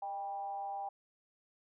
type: tone with frequency modulation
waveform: sine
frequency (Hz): 795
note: G5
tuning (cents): +24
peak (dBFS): -37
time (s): 0.02-0.89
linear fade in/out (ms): 5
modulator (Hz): 183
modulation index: 0.45
effects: none